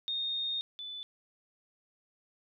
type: tone pair in turn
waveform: sine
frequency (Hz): 3686 / 3494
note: A#7 / A7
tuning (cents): -20 / -13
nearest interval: minor second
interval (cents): 93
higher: first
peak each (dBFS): -31 / -39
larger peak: first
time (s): 0.08-0.61 / 0.79-1.03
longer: first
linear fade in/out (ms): 0
effects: none